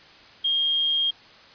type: tone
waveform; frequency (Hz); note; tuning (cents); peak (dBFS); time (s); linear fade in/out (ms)
sine; 3229; G#7; -49; -20; 0.44-1.11; 10
effects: white hiss -49 dBFS RMS until 1.54 s + resampled to 11025 Hz